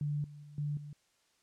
sine tone with level steps, 146.83 Hz, D3, in tune, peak -31 / -47 / -49 / -32 / -43 dBFS, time 0.01-0.93 s, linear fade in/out 2 ms, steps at 0.24 / 0.43 / 0.58 / 0.77 s, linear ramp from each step 2 ms, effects white hiss -72 dBFS RMS until 1.42 s + low-pass 8000 Hz 12 dB/octave

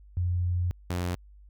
sine / sawtooth tone pair in turn, 88.7 / 88.7 Hz, F2 / F2, +27 / +27 cents, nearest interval unison, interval 0 cents, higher neither, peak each -24 dBFS, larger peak neither, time 0.17-0.71 / 0.9-1.15 s, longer first, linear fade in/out 0 ms, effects added 50 Hz sine -49 dBFS peak until 1.49 s

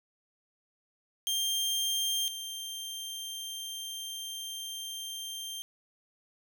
sawtooth tone pair in turn, 3183 / 3166 Hz, G7 / G7, +26 / +17 cents, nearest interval unison, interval 9 cents, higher first, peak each -25 / -34 dBFS, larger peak first, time 1.27-2.28 / 2.28-5.62 s, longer second, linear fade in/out 0 ms, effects none

